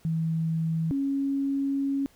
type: tone pair in turn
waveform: sine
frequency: 162.2 / 276 Hz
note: E3 / C#4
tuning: -28 / -7 cents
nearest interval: major sixth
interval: 921 cents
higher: second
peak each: -24 dBFS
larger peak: neither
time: 0.05-0.91 / 0.91-2.06 s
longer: second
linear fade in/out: 0 ms
effects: pink hiss -60 dBFS RMS until 2.15 s